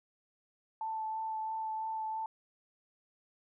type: tone with vibrato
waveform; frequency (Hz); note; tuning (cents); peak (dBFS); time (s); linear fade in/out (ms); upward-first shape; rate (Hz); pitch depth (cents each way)
sine; 880; A5; 0; -34; 0.81-2.26; 2; sine; 3; 12
effects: none